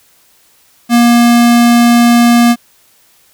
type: tone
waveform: square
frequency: 237.4 Hz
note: A#3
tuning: 32 cents sharp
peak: -5 dBFS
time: 0.89-2.56 s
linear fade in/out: 50 ms
effects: white hiss -49 dBFS RMS until 3.33 s